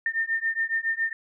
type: beating tone pair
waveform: sine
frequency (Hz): 1808 / 1815.2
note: A6 / A#6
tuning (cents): +47 / -47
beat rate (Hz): 7.2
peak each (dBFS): -27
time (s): 0.06-1.13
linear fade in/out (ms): 2
effects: none